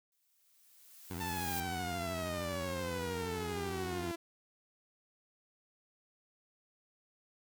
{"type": "noise with exponential growth", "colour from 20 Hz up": "blue", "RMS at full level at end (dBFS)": -39, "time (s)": [0.12, 1.6], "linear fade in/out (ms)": 1, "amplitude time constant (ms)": 320}
{"type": "tone with vibrato", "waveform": "15% pulse", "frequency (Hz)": 87.9, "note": "F2", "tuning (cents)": 12, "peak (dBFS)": -33, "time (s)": [1.1, 4.12], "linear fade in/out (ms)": 10, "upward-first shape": "sine", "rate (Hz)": 13, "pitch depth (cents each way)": 140}
{"type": "exponential sweep", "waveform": "sawtooth", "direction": "down", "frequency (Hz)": [898, 334.9], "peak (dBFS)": -34, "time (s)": [1.2, 4.16], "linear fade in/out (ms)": 10}
{"effects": []}